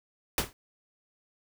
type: noise with exponential decay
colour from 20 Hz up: pink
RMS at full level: -22 dBFS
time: 0.38-0.53 s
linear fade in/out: 1 ms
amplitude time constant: 31 ms
effects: none